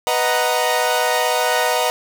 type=chord; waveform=sawtooth; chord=B major seventh; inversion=none; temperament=equal; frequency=493.9 / 622.3 / 740 / 932.3 Hz; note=B4 / D#5 / F#5 / A#5; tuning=0 / 0 / 0 / 0 cents; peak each=-18 dBFS; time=0.07-1.9 s; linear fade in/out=0 ms; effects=none